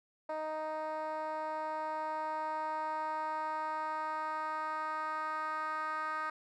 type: tone with band-pass filter sweep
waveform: 10% pulse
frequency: 311.1 Hz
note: D#4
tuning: in tune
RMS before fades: -37 dBFS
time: 0.29-6.3 s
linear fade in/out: 5 ms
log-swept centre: 720 to 1300 Hz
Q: 3
effects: none